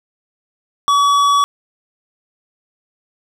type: tone with tanh clipping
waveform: triangle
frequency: 1137 Hz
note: C#6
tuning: 44 cents sharp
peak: -12 dBFS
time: 0.88-1.44 s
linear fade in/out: 0 ms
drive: 17 dB
effects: none